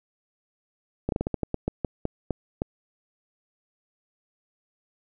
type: slowing click train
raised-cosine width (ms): 2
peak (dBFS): -12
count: 13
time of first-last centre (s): 1.09-2.619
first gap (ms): 32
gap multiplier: 1.23
effects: none